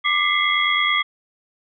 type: tone cluster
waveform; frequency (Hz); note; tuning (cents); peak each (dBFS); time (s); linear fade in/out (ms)
sine; 1184 / 2032 / 2121 / 3318; D6 / B6 / C7 / G#7; +14 / +49 / +23 / -2; -22; 0.04-1.03; 20
effects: none